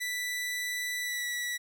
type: tone with pitch glide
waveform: sawtooth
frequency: 1975.5 to 1948.3 Hz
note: B6 to B6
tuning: 0 to -24 cents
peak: -28 dBFS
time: 0-1.58 s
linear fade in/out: 20 ms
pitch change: -24 cents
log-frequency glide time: 1-1.27 s
effects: none